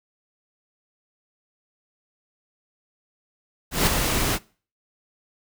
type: noise with ADSR envelope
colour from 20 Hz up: pink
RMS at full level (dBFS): -17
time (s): 3.71-4.39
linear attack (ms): 160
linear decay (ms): 10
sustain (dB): -6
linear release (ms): 48
effects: noise-tail reverb RT60 0.4 s tail -23 dB re dry